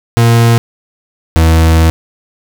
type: tone pair in turn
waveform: 40% pulse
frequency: 116.54 / 81.08 Hz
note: A#2 / E2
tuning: 0 / -28 cents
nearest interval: tritone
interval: 628 cents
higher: first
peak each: -4 dBFS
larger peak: neither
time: 0.17-0.58 / 1.36-1.9 s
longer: second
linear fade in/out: 0 ms
effects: none